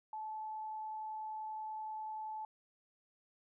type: tone with frequency modulation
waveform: sine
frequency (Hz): 867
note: A5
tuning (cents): -26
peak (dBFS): -40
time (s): 0.13-2.45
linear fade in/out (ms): 2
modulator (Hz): 30.4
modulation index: 0.21
effects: none